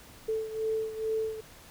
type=beating tone pair; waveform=sine; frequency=440 / 442.3 Hz; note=A4 / A4; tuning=0 / +9 cents; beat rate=2.3 Hz; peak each=-30 / -35 dBFS; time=0.28-1.41 s; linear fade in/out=10 ms; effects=pink hiss -52 dBFS RMS until 1.7 s